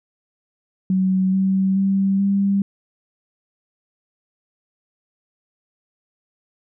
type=tone with pitch steps; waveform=sine; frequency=188 / 191.29 / 194.63 / 198.03 Hz; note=F#3 / G3 / G3 / G3; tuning=+28 / -42 / -12 / +18 cents; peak=-15 dBFS; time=0.9-2.62 s; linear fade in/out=2 ms; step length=430 ms; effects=none